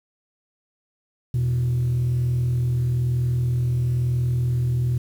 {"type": "tone pair together", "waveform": "sine", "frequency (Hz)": [82.41, 123.47], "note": ["E2", "B2"], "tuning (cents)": [0, 0], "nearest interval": "perfect fifth", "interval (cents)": 700, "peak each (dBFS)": [-27, -17], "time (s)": [1.34, 4.98], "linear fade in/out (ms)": 5, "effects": ["tanh soft clip ceiling -17 dBFS", "8-bit"]}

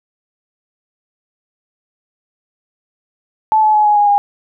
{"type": "tone with pitch steps", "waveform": "sine", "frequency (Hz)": [870, 858.5, 847.2, 836, 825, 814.1], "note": ["A5", "A5", "G#5", "G#5", "G#5", "G#5"], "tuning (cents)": [-20, -43, 34, 11, -12, -35], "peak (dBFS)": -8, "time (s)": [3.52, 4.18], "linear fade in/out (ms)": 0, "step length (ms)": 110, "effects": []}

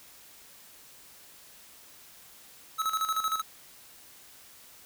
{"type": "tone with tremolo", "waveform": "square", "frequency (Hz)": 1293, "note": "E6", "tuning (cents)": -34, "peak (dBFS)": -26, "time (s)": [2.78, 3.42], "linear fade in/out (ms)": 20, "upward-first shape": "square", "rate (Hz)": 13, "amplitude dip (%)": 65, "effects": ["white hiss -53 dBFS RMS until 4.85 s"]}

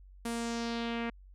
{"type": "tone with low-pass filter sweep", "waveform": "sawtooth", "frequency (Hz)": 233.1, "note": "A#3", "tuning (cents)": 0, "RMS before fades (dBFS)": -35, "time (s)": [0.25, 1.1], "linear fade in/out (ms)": 5, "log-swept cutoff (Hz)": [11000, 2200], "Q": 2.1, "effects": ["added 47 Hz sine -51 dBFS peak until 1.34 s"]}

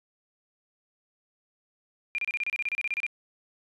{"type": "tone bursts", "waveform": "sine", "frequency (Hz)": 2400, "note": "D7", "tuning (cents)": 37, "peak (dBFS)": -26, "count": 15, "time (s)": [2.15, 3.065], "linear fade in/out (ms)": 0, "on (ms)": 33, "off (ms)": 30, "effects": ["resampled to 24000 Hz"]}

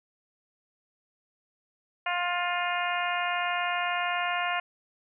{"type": "harmonic tone", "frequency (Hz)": 352.8, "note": "F4", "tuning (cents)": 18, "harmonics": [2, 3, 4, 5, 6, 7, 8], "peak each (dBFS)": [-31, -33, -34, -35, -36, -36, -37], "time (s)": [2.06, 4.6], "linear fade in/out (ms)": 5, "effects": []}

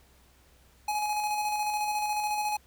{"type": "tone with tremolo", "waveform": "square", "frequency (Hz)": 841, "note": "G#5", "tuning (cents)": 22, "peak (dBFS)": -27, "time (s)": [0.88, 2.57], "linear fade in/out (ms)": 5, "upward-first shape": "square", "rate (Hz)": 14, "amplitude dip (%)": 30, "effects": ["added 64 Hz sine -61 dBFS peak until 2.66 s", "pink hiss -62 dBFS RMS until 2.66 s"]}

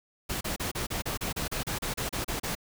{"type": "noise bursts", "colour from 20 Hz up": "pink", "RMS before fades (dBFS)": -32, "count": 15, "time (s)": [0.29, 2.552], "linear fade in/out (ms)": 10, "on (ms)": 120, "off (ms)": 33, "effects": []}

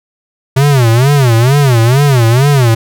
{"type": "tone with vibrato", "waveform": "square", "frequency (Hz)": 128.3, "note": "C3", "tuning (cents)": -34, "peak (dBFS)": -6, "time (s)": [0.56, 2.75], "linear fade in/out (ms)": 10, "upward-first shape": "sine", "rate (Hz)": 2.2, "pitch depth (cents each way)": 220, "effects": []}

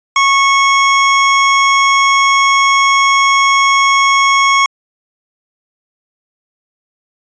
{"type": "tone", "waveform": "25% pulse", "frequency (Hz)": 1100, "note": "C#6", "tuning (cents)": -14, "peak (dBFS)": -4, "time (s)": [0.16, 4.66], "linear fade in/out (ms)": 2, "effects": ["resampled to 16000 Hz"]}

